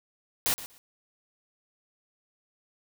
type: noise with echo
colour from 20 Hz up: white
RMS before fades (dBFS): -26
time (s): 0.46-0.54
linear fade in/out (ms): 0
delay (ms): 120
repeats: 2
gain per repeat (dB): -15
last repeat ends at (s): 0.78
effects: none